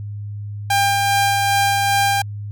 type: tone with tremolo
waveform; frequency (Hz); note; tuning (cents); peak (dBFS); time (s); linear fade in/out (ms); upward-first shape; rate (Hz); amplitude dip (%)
sawtooth; 798; G5; +31; -10; 0.7-2.22; 5; sine; 2.5; 25
effects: added 103 Hz sine -26 dBFS peak until 2.51 s